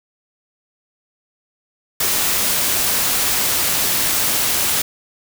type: noise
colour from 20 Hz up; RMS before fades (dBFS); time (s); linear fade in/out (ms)
white; -18; 2-4.82; 5
effects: none